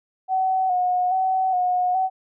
sine tone with vibrato, 740 Hz, F#5, in tune, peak -18 dBFS, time 0.28-2.1 s, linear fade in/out 50 ms, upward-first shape square, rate 1.2 Hz, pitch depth 35 cents each way, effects none

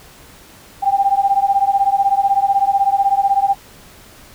sine beating tone pair, 784 / 800 Hz, G5 / G5, 0 / +35 cents, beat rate 16 Hz, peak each -15 dBFS, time 0.82-3.55 s, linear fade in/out 20 ms, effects pink hiss -43 dBFS RMS until 4.34 s

